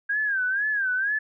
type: tone with vibrato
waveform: sine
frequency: 1605 Hz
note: G6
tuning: 40 cents sharp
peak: -22 dBFS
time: 0.09-1.19 s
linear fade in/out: 10 ms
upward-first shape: sine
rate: 2.1 Hz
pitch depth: 130 cents each way
effects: none